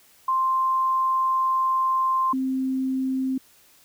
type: tone pair in turn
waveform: sine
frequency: 1050 / 262.5 Hz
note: C6 / C4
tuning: +6 / +6 cents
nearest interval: 2 octaves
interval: 2400 cents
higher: first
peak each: -19 / -22 dBFS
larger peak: first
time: 0.28-2.33 / 2.33-3.38 s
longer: first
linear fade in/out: 5 ms
effects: white hiss -56 dBFS RMS until 3.84 s